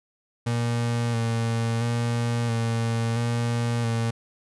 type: tone with vibrato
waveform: 35% pulse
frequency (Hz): 116.54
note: A#2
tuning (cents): 0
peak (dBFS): -21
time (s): 0.46-4.11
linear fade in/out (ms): 10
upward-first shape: square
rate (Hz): 0.74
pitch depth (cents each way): 24
effects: resampled to 24000 Hz